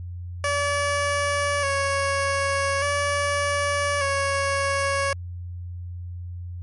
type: tone with vibrato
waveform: 15% pulse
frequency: 564 Hz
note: C#5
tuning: 30 cents sharp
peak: -15 dBFS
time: 0.44-5.13 s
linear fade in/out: 2 ms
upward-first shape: square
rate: 0.42 Hz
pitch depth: 31 cents each way
effects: added 88 Hz sine -31 dBFS peak until 6.62 s + MP3 48 kbps